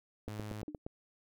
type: tone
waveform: sawtooth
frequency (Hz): 106.2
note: G#2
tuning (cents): +39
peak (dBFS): -37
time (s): 0.28-0.62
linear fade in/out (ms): 0
type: click train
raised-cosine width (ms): 2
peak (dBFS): -27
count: 6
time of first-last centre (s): 0.28-0.865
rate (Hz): 8.55
type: tone with exponential decay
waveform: sine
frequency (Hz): 300.7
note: D4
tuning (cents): +41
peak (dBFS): -36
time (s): 0.68-0.78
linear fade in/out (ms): 1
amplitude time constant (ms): 20
effects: none